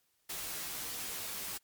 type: noise with comb filter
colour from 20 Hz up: white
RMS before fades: -40 dBFS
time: 0.29-1.58 s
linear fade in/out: 10 ms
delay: 14 ms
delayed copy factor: -0.75
effects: white hiss -75 dBFS RMS until 1.63 s + MP3 96 kbps